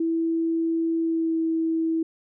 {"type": "tone with pitch glide", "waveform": "sine", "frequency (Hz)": [328.9, 325.1], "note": ["E4", "E4"], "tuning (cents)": [-4, -24], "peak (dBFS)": -21, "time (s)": [0, 2.03], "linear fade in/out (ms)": 5, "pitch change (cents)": -20, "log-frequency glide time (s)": [1, 1.38], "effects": []}